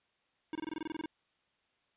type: tone bursts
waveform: square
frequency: 315.6 Hz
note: D#4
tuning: 25 cents sharp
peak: -36 dBFS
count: 12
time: 0.53-1.059 s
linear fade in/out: 2 ms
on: 23 ms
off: 23 ms
effects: white hiss -75 dBFS RMS until 1.96 s + resampled to 8000 Hz